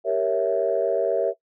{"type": "chord", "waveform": "sine", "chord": "G diminished seventh", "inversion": "none", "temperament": "equal", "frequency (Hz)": [392, 466.2, 554.4, 659.3], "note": ["G4", "Bb4", "Db5", "Fb5"], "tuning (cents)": [0, 0, 0, 0], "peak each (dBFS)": [-27, -24, -24, -23], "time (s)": [0.04, 1.34], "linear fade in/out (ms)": 50, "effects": ["noise-tail reverb RT60 0.1 s tail -19 dB re dry", "tanh soft clip ceiling -10 dBFS"]}